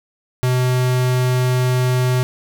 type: tone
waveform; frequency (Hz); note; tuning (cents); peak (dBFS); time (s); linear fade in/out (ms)
square; 126.5; B2; +42; -15; 0.43-2.23; 0
effects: none